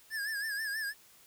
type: tone with vibrato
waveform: square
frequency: 1700 Hz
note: G#6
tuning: 40 cents sharp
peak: -34 dBFS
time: 0.1-0.94 s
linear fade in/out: 50 ms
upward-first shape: sine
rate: 6.2 Hz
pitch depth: 91 cents each way
effects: white hiss -60 dBFS RMS until 1.26 s